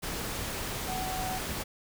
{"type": "tone in noise", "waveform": "sine", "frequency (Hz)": 748, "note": "F#5", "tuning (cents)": 19, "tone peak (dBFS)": -34, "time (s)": [0.87, 1.39], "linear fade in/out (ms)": 20, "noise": "pink", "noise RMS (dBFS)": -35, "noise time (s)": [0.02, 1.64], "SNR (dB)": -2, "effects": []}